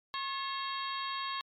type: harmonic tone with a mistuned harmonic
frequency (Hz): 542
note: C#5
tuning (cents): -39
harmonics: 2 / 3 / 4 / 5 / 6 / 7 / 8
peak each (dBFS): -36 / -44 / -47 / -46 / -44 / -44 / -45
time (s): 0.14-1.41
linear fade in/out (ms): 0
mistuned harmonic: 3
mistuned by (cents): +92
effects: MP3 96 kbps